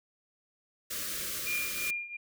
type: band-stop noise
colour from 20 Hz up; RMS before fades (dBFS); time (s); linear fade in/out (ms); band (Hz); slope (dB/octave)
white; -36; 0.9-1.91; 10; 610 to 1100; 96
type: tone with tremolo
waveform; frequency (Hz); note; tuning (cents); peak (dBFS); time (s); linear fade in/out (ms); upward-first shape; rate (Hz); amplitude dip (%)
sine; 2406; D7; +41; -29; 1.46-2.17; 10; triangle; 2.8; 85
effects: none